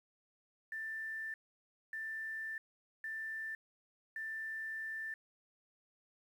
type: tone bursts at uneven times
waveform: sine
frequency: 1775 Hz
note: A6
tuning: 15 cents sharp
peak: -39 dBFS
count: 4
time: 0.72-1.34 / 1.93-2.58 / 3.04-3.55 / 4.16-5.14 s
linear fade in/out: 2 ms
effects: 11-bit